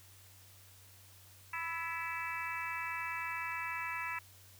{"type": "harmonic tone with a mistuned harmonic", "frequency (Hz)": 329.6, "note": "E4", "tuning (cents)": 0, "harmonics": [3, 4, 5, 6, 7, 8], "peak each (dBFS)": [-42, -44, -45, -43, -44, -44], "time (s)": [1.53, 4.19], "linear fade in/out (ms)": 5, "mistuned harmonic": 5, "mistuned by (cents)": 48, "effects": ["added 95 Hz sine -60 dBFS peak until 4.59 s", "white hiss -60 dBFS RMS until 4.59 s"]}